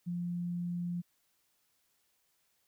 sine tone, 174.61 Hz, F3, in tune, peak -33 dBFS, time 0.06-1.02 s, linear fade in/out 20 ms, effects white hiss -75 dBFS RMS until 2.67 s

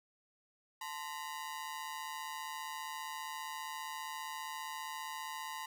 sawtooth ring-modulated tone, 960 Hz, B5, 49 cents flat, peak -34 dBFS, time 0.81-5.66 s, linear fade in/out 5 ms, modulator 77.5 Hz, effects none

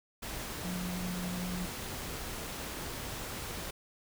sine tone in noise, 180.2 Hz, F#3, 45 cents flat, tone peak -35 dBFS, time 0.64-1.66 s, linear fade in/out 10 ms, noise pink, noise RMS -40 dBFS, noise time 0.22-3.71 s, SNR +2 dB, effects none

